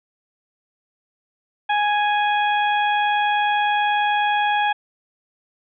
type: harmonic tone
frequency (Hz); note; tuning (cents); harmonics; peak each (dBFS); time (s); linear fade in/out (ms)
830.6; G#5; 0; 1 / 2 / 3 / 4; -18 / -24 / -28 / -30; 1.69-4.73; 10
effects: none